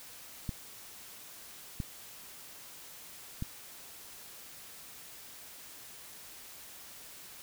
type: clicks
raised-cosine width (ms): 5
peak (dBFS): -22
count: 3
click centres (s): 0.492 / 1.802 / 3.424
effects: white hiss -50 dBFS RMS until 7.42 s